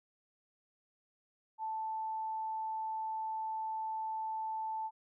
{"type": "tone", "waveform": "sine", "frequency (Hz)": 880, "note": "A5", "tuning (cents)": 0, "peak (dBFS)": -35, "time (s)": [1.58, 4.91], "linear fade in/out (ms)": 50, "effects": []}